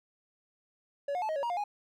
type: tone with pitch steps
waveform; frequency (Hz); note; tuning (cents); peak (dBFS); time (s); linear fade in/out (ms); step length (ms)
triangle; 566 / 720 / 868 / 628 / 559 / 946 / 706 / 826; C#5 / F#5 / A5 / D#5 / C#5 / A#5 / F5 / G#5; +36 / -47 / -24 / +16 / +14 / +25 / +19 / -10; -28; 1.08-1.64; 5; 70
effects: none